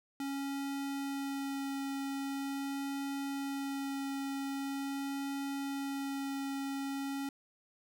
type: tone with vibrato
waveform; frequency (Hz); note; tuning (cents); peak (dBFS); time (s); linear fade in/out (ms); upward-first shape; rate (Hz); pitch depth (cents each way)
square; 276; C#4; -7; -36; 0.2-7.29; 2; sine; 0.43; 8
effects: none